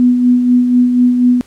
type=tone with tremolo; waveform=sine; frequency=246.9 Hz; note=B3; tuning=in tune; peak=-5 dBFS; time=0-1.41 s; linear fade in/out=0 ms; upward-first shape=sine; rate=4.1 Hz; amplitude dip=45%; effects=pink hiss -46 dBFS RMS until 1.46 s + low-pass 11000 Hz 12 dB/octave